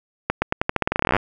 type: accelerating click train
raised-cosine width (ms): 0.5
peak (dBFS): -3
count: 21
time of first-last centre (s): 0.3-1.166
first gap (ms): 120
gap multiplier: 0.87
effects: none